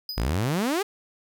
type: tone with exponential decay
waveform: square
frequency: 4978 Hz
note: D#8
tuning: in tune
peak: -28 dBFS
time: 0.09-0.36 s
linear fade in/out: 2 ms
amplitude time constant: 58 ms
type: exponential sweep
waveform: sawtooth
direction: up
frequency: 49 to 426 Hz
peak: -19 dBFS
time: 0.17-0.83 s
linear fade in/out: 10 ms
effects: none